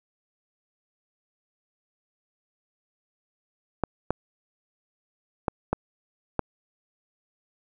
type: clicks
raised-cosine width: 1 ms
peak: -9 dBFS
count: 5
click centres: 3.837 / 4.106 / 5.482 / 5.73 / 6.393 s
effects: none